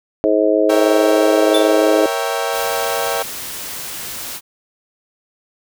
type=harmonic tone; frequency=106.3 Hz; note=G#2; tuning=41 cents sharp; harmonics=3 / 4 / 5 / 6; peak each=-17 / -17 / -17 / -17 dBFS; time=0.24-2.06 s; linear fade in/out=0 ms
type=chord; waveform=30% pulse; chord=A# diminished seventh; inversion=none; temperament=equal; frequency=466.2 / 554.4 / 659.3 / 784 Hz; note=A#4 / C#5 / E5 / G5; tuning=0 / 0 / 0 / 0 cents; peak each=-21 dBFS; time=0.69-3.23 s; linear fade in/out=10 ms
type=tone with exponential decay; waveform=square; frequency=3515 Hz; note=A7; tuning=2 cents flat; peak=-16 dBFS; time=1.54-1.76 s; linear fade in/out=5 ms; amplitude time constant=46 ms
type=noise; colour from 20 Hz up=white; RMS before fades=-28 dBFS; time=2.51-4.41 s; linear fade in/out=50 ms
effects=none